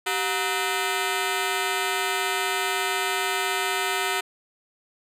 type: ring-modulated tone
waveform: 10% pulse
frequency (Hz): 554.4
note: C#5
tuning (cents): 0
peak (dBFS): -12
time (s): 0.06-4.21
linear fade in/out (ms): 10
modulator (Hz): 168
effects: resampled to 32000 Hz